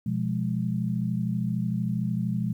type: chord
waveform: sine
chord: F diminished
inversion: second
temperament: equal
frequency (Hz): 123.47 / 174.61 / 207.7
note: Cb3 / F3 / Ab3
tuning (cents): 0 / 0 / 0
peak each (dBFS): -29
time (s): 0.06-2.53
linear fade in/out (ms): 5
effects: 10-bit